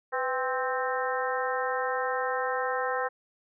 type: harmonic tone with a mistuned harmonic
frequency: 261.6 Hz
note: C4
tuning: in tune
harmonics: 2 / 3 / 4 / 5 / 6 / 7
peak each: -31 / -33 / -34 / -35 / -36 / -36 dBFS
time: 0.12-3.09 s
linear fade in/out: 20 ms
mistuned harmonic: 2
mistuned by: -65 cents
effects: none